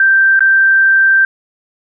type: tone with dropouts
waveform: sine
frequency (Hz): 1568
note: G6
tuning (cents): 0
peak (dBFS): -6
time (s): 0-1.25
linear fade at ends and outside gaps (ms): 2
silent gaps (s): 0.393-0.406
effects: none